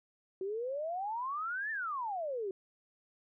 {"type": "exponential two-way sweep", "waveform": "sine", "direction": "up then down", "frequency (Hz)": [370, 1812, 370], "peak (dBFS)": -34, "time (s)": [0.41, 2.51], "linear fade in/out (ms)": 2, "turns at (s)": 1.71, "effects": []}